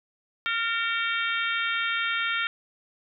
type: harmonic tone with a mistuned harmonic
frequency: 455.4 Hz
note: A#4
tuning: 40 cents flat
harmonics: 3 / 4 / 5 / 6 / 7 / 8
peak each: -28 / -32 / -31 / -35 / -34 / -36 dBFS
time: 0.46-2.47 s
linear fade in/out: 0 ms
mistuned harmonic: 3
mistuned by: +30 cents
effects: none